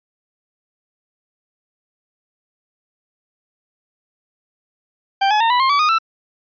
40% pulse tone with pitch steps, 786 / 847.3 / 913.4 / 984.6 / 1061.4 / 1144.1 / 1233.4 / 1329.5 Hz, G5 / G#5 / A#5 / B5 / C6 / D6 / D#6 / E6, +4 / +34 / -36 / -6 / +24 / -46 / -16 / +14 cents, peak -12 dBFS, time 5.21-5.986 s, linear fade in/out 10 ms, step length 97 ms, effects resampled to 11025 Hz

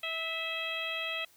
harmonic tone with a mistuned harmonic, 650 Hz, E5, 24 cents flat, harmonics 1 / 2 / 3 / 4 / 5 / 6, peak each -42 / -43 / -41 / -36 / -38 / -46 dBFS, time 0.03-1.25 s, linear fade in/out 5 ms, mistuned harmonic 3, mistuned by +30 cents, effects white hiss -62 dBFS RMS until 1.36 s

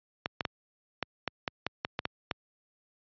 clicks, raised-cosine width 0.3 ms, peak -13 dBFS, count 11, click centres 0.259 / 0.408 / 0.452 / 1.027 / 1.277 / 1.478 / 1.666 / 1.849 / 1.991 / 2.054 / 2.312 s, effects high-pass 80 Hz 12 dB/octave + resampled to 11025 Hz

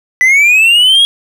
triangle linear sweep, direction up, 1975.5 to 3322 Hz, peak -3 dBFS, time 0.21-1.05 s, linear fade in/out 0 ms, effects none

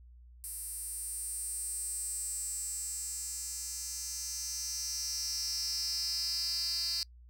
10% pulse tone with high-pass filter sweep, 340 Hz, F4, 46 cents flat, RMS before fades -37 dBFS, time 0.44-7.03 s, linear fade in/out 0 ms, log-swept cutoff 10000 to 4600 Hz, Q 6.2, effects noise-tail reverb RT60 0.1 s tail -26 dB re dry + added 60 Hz sine -52 dBFS peak until 7.29 s

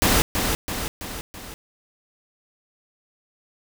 pink noise with echo, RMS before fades -18 dBFS, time 0.02-0.22 s, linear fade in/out 0 ms, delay 330 ms, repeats 4, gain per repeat -5 dB, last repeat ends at 1.54 s, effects none

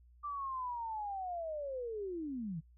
sine linear sweep, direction down, 1183 to 146.83 Hz, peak -37 dBFS, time 0.23-2.61 s, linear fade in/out 20 ms, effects noise-tail reverb RT60 0.1 s tail -23 dB re dry + added 60 Hz sine -59 dBFS peak until 2.77 s

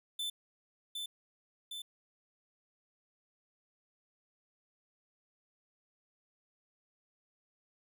45% pulse tone with echo, 3527 Hz, A7, 3 cents sharp, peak -35 dBFS, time 0.19-0.3 s, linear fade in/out 5 ms, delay 760 ms, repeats 2, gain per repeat -3 dB, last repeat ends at 1.82 s, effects none

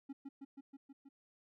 triangle tone with echo, 274.9 Hz, C#4, 14 cents flat, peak -40 dBFS, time 0.09-0.13 s, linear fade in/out 10 ms, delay 160 ms, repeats 6, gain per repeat -2 dB, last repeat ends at 1.09 s, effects none

